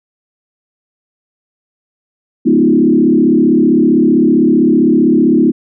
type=tone with frequency modulation; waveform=sine; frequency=279.7 Hz; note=C#4; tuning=16 cents sharp; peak=-6 dBFS; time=2.45-5.52 s; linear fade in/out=20 ms; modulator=35.5 Hz; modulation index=2; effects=none